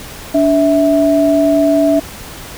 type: tone pair together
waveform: sine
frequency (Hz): 289.5 / 654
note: D4 / E5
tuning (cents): -25 / -14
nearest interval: octave + major second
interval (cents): 1411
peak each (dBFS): -11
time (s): 0.34-2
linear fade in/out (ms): 10
effects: pink hiss -31 dBFS RMS until 2.57 s